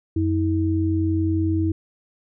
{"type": "tone pair together", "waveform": "sine", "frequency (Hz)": [90.87, 321.3], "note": ["F#2", "E4"], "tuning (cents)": [-31, -44], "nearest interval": "octave + minor seventh", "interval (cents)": 2187, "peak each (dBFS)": -21, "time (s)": [0.16, 1.72], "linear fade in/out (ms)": 5, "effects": []}